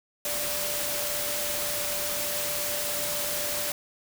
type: tone in noise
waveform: sine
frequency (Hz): 587.3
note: D5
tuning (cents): 0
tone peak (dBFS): -36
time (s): 0.25-3.72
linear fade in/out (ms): 2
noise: white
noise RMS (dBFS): -30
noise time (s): 0.25-3.72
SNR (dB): -9
effects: none